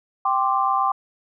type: chord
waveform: sine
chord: G suspended fourth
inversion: none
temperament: equal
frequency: 784 / 1046.5 / 1174.7 Hz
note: G5 / C6 / D6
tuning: 0 / 0 / 0 cents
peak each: -22 dBFS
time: 0.25-0.92 s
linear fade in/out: 5 ms
effects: none